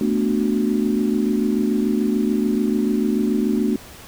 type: chord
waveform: sine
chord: B minor seventh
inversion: third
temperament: equal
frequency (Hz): 220 / 246.9 / 293.7 / 370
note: A3 / B3 / D4 / F#4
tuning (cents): 0 / 0 / 0 / 0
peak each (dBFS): -20 / -23 / -23 / -25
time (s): 0.01-3.76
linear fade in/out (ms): 2
effects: pink hiss -41 dBFS RMS until 4.07 s